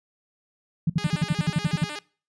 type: tone bursts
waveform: sine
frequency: 162.8 Hz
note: E3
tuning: 21 cents flat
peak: -17 dBFS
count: 12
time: 0.87-1.844 s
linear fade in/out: 5 ms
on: 28 ms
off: 58 ms
type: tone with vibrato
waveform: 5% pulse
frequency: 351 Hz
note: F4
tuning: 9 cents sharp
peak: -21 dBFS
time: 0.98-1.99 s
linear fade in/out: 2 ms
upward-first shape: square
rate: 8.2 Hz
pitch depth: 280 cents each way
effects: noise-tail reverb RT60 0.4 s tail -23 dB re dry + resampled to 22050 Hz